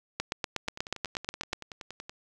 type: two click trains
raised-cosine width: 0.2 ms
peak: -23 / -12 dBFS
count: 16 / 12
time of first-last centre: 0.68-2.095 / 0.2-1.532 s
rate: 10.6 / 8.26 Hz
effects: none